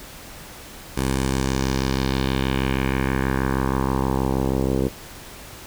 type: tone with low-pass filter sweep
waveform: 10% pulse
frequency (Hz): 66.3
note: C2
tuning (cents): +23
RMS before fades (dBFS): -22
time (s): 0.96-4.89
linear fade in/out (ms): 20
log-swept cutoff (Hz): 11000 to 490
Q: 2
effects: pink hiss -40 dBFS RMS until 5.66 s